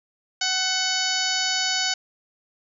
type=harmonic tone with a mistuned harmonic; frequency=750 Hz; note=F#5; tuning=23 cents sharp; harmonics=1 / 2 / 3 / 4 / 5 / 6 / 7 / 8 / 9; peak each=-32 / -29 / -32 / -29 / -32 / -28 / -30 / -31 / -32 dBFS; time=0.41-1.94 s; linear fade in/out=5 ms; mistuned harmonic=3; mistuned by=-39 cents; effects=none